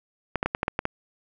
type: clicks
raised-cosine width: 0.5 ms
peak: -9 dBFS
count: 8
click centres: 0.357 / 0.429 / 0.46 / 0.549 / 0.631 / 0.681 / 0.791 / 0.854 s
effects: none